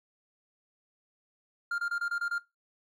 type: tone bursts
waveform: triangle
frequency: 1400 Hz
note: F6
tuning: 4 cents sharp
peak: -27 dBFS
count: 7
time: 1.71-2.383 s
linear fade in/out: 5 ms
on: 73 ms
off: 27 ms
effects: noise-tail reverb RT60 0.2 s tail -18 dB re dry